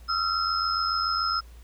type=tone cluster; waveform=sine; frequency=1280 / 1367 / 5150 Hz; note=D#6 / F6 / E8; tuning=+49 / -37 / -41 cents; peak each=-29 / -27 / -28 dBFS; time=0.08-1.41 s; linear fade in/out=20 ms; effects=added 58 Hz sine -44 dBFS peak until 1.63 s + pink hiss -58 dBFS RMS until 1.63 s